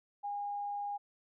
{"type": "tone", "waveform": "sine", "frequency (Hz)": 815, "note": "G#5", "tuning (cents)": -33, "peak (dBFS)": -35, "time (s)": [0.23, 0.98], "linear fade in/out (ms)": 20, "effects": []}